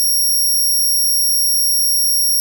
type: tone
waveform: 5% pulse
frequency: 5588 Hz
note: F8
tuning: in tune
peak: -7 dBFS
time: 0-2.4 s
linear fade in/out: 0 ms
effects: none